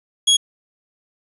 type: tone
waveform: sawtooth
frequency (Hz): 3322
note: G#7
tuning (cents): 0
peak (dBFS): -8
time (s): 0.27-0.37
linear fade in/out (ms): 10
effects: resampled to 24000 Hz + 8-bit